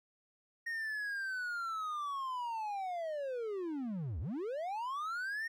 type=linear two-way sweep; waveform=triangle; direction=down then up; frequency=1864.7 to 65.5 to 1864.7 Hz; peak=-34 dBFS; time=0.66-5.48 s; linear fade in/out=10 ms; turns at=4.2 s; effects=none